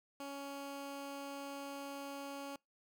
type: tone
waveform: 15% pulse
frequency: 279.3 Hz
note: C#4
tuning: 13 cents sharp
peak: -37 dBFS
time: 0.2-2.56 s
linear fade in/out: 2 ms
effects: noise-tail reverb RT60 0.2 s tail -25 dB re dry